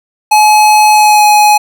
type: tone with pitch glide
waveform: square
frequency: 850 to 840.2 Hz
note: G#5 to G#5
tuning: +40 to +20 cents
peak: -4 dBFS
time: 0.31-1.58 s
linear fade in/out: 10 ms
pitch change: -20 cents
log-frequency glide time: 0.93-1.24 s
effects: none